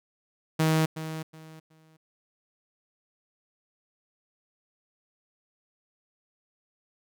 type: tone with echo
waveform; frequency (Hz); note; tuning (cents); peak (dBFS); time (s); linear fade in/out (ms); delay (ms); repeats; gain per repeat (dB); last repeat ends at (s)
sawtooth; 158.5; D#3; +32; -17; 0.59-0.86; 10; 370; 3; -12; 1.97
effects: none